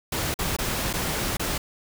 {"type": "noise with dropouts", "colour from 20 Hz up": "pink", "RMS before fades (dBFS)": -27, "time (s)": [0.12, 1.58], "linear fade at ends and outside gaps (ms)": 5, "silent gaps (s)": [[0.342, 0.389], [0.566, 0.586], [0.93, 0.936], [1.37, 1.395]], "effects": []}